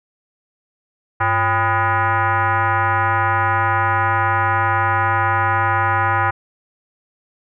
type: tone with frequency modulation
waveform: sine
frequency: 100.3 Hz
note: G2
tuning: 40 cents sharp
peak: -14 dBFS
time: 1.2-6.31 s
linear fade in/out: 10 ms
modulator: 449 Hz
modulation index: 3.5
effects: none